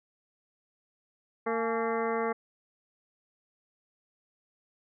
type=harmonic tone with a mistuned harmonic; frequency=228.3 Hz; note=A#3; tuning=36 cents flat; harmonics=1 / 2 / 3 / 4 / 5 / 6 / 7 / 8 / 9; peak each=-36 / -30 / -37 / -36 / -36 / -41 / -44 / -43 / -42 dBFS; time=1.46-2.33 s; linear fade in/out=10 ms; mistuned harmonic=4; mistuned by=-110 cents; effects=none